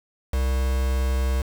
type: tone with quantisation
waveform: triangle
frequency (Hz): 65.1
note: C2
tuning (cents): -8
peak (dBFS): -18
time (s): 0.33-1.42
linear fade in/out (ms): 5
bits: 5
effects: none